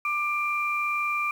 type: tone pair together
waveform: sine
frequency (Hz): 1186 / 2372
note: D6 / D7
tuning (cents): +17 / +17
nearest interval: octave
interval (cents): 1200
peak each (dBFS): -27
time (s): 0.05-1.31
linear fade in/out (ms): 2
effects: 8-bit